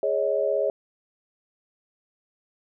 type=chord; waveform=sine; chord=Ab suspended fourth; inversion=none; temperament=equal with one note detuned; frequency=415.3 / 554.4 / 630.6 Hz; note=Ab4 / Db5 / Eb5; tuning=0 / 0 / +23 cents; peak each=-27 / -24 / -26 dBFS; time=0.03-0.7 s; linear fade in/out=2 ms; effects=none